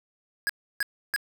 square tone bursts, 1657 Hz, G#6, 4 cents flat, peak -24 dBFS, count 3, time 0.47-1.162 s, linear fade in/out 0 ms, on 24 ms, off 310 ms, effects none

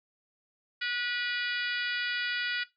harmonic tone with a mistuned harmonic, 486.4 Hz, B4, 26 cents flat, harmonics 3 / 4 / 5 / 6 / 7 / 8 / 9 / 10, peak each -34 / -36 / -38 / -40 / -41 / -42 / -43 / -44 dBFS, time 0.81-2.64 s, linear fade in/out 10 ms, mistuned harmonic 9, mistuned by +30 cents, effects noise-tail reverb RT60 0.2 s tail -18 dB re dry

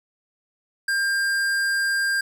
sine tone with tanh clipping, 1598 Hz, G6, 33 cents sharp, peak -22 dBFS, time 0.88-2.21 s, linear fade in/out 5 ms, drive 17 dB, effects none

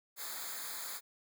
white noise with comb filter, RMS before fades -42 dBFS, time 0.16-1.01 s, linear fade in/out 50 ms, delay 0.35 ms, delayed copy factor -0.95, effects none

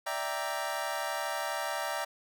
25% pulse chord, E half-diminished seventh, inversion third, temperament equal, 587.3 / 659.3 / 784 / 932.3 Hz, D5 / E5 / G5 / Bb5, 0 / 0 / 0 / 0 cents, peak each -34 dBFS, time 0.06-2.05 s, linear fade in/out 10 ms, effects none

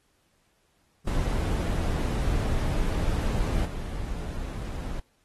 brown noise with level steps, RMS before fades -26 / -33 dBFS, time 1.07-5 s, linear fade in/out 5 ms, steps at 3.65 s, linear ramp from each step 10 ms, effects pink hiss -69 dBFS RMS until 5.24 s + AAC 32 kbps

